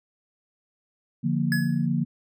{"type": "chord", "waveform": "sine", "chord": "Bb major", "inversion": "first", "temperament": "equal", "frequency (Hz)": [146.83, 174.61, 233.1], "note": ["D3", "F3", "Bb3"], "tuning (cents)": [0, 0, 0], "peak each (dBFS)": -26, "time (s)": [1.23, 2.05], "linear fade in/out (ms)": 20}
{"type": "tone with exponential decay", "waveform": "square", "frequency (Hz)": 1690, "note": "G#6", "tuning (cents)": 30, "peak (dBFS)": -23, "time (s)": [1.52, 1.86], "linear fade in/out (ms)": 1, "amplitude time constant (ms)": 73}
{"effects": []}